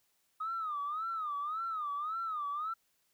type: tone with vibrato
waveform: sine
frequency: 1244.5 Hz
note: D#6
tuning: in tune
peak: -33 dBFS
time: 0.4-2.74 s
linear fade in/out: 10 ms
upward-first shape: sine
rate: 1.8 Hz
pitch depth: 150 cents each way
effects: tanh soft clip ceiling -29 dBFS + white hiss -75 dBFS RMS until 3.13 s